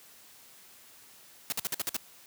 white noise bursts, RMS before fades -31 dBFS, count 7, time 1.5-1.966 s, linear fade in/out 0 ms, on 22 ms, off 52 ms, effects white hiss -55 dBFS RMS until 2.26 s + high-pass 80 Hz 12 dB/octave

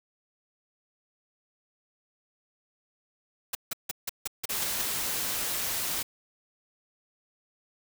white noise bursts, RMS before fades -31 dBFS, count 8, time 3.53-4.818 s, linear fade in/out 5 ms, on 21 ms, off 160 ms
white noise, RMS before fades -31 dBFS, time 4.49-6.03 s, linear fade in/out 10 ms
effects none

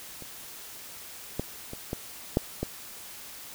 clicks, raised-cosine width 2 ms, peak -29 / -15 / -24 / -17 / -8 / -15 dBFS, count 6, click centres 0.223 / 1.396 / 1.734 / 1.931 / 2.371 / 2.63 s, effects white hiss -44 dBFS RMS until 3.54 s

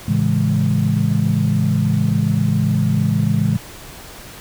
sine chord, A major seventh, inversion none, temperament equal with one note detuned, 110 / 137.87 / 164.81 / 207.7 Hz, A2 / C#3 / E3 / G#3, 0 / -9 / 0 / 0 cents, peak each -19 dBFS, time 0.08-3.57 s, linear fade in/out 5 ms, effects tanh soft clip ceiling -4 dBFS + pink hiss -37 dBFS RMS until 4.4 s

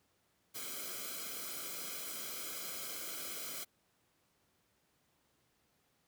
white noise with comb filter, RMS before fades -43 dBFS, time 0.54-3.65 s, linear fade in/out 20 ms, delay 1.1 ms, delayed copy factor -0.85, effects pink hiss -75 dBFS RMS until 6.07 s + high-pass 80 Hz 12 dB/octave

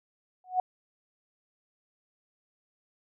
sine tone with exponential growth, 737 Hz, F#5, 7 cents flat, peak -19 dBFS, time 0.44-0.6 s, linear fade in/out 2 ms, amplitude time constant 34 ms, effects none

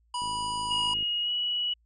harmonic tone, 978 Hz, B5, 17 cents flat, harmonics 1 / 3 / 5 / 7 / 9, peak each -30 / -36 / -40 / -48 / -42 dBFS, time 0.14-0.94 s, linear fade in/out 5 ms
click train, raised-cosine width 3 ms, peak -33 dBFS, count 44, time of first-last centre 0.22-1.027 s, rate 53.3 Hz
sine tone with pitch glide, 2881 to 2931 Hz, F#7 to F#7, -47 to -17 cents, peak -26 dBFS, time 0.7-1.74 s, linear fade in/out 10 ms, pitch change +30 cents, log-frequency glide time 1.22-1.31 s
effects added 57 Hz sine -63 dBFS peak until 1.85 s

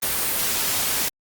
white noise, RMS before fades -23 dBFS, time 0.02-1.09 s, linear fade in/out 10 ms, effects Opus 32 kbps

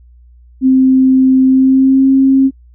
sine tone with pitch glide, 261.6 to 268 Hz, C4 to C4, 0 to +42 cents, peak -5 dBFS, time 0.61-2.51 s, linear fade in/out 50 ms, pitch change +42 cents, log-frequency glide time 1.46-2.07 s, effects noise-tail reverb RT60 0.1 s tail -25 dB re dry + added 60 Hz sine -39 dBFS peak until 2.74 s

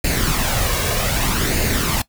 pink noise with flanger, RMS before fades -19 dBFS, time 0.04-2.02 s, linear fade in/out 5 ms, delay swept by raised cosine 0.43 to 1.83 ms, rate 0.64 Hz, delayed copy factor +0.55, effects noise-tail reverb RT60 0.1 s tail -19 dB re dry

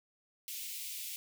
white high-pass noise, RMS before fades -42 dBFS, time 0.48-1.16 s, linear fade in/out 0 ms, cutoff 2200 Hz, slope 48 dB/octave, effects none

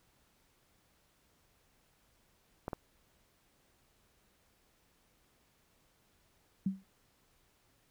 clicks, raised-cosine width 1 ms, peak -23 dBFS, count 2, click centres 2.681 / 2.732 s
sine tone with exponential decay, 192.1 Hz, G3, 35 cents flat, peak -26 dBFS, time 6.66-6.84 s, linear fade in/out 5 ms, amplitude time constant 39 ms
effects pink hiss -71 dBFS RMS until 7.9 s

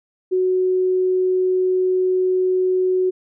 sine tone, 370 Hz, F#4, in tune, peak -15 dBFS, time 0.31-3.11 s, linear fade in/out 20 ms, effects none

